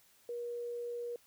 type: tone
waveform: sine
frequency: 477.7 Hz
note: A#4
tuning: 42 cents sharp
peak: -37 dBFS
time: 0.29-1.16 s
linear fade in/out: 2 ms
effects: white hiss -66 dBFS RMS until 1.26 s